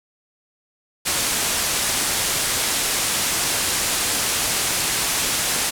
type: low-pass noise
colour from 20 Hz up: white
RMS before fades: -22 dBFS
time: 1.05-5.71 s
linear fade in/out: 20 ms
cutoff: 11000 Hz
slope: 24 dB/octave
effects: none